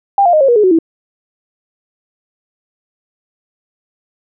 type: tone with pitch steps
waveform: sine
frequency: 796 / 701 / 617.4 / 543.7 / 478.8 / 421.7 / 371.3 / 327 Hz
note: G5 / F5 / D#5 / C#5 / A#4 / G#4 / F#4 / E4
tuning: +26 / +6 / -14 / -34 / +46 / +26 / +6 / -14 cents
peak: -6 dBFS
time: 0.18-0.788 s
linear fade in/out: 2 ms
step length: 76 ms
effects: none